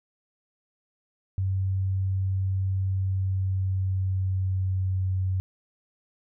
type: tone with pitch glide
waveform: sine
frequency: 95.4 to 93.82 Hz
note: G2 to F#2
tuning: -47 to +25 cents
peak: -23 dBFS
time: 1.38-5.4 s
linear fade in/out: 0 ms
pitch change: -28 cents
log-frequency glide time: 2.87-5.11 s
effects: none